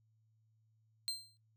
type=tone with exponential decay; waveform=35% pulse; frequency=4150 Hz; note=C8; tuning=15 cents flat; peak=-31 dBFS; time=1.08-1.37 s; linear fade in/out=0 ms; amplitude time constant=61 ms; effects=noise-tail reverb RT60 0.2 s tail -20 dB re dry + added 110 Hz sine -70 dBFS peak until 1.56 s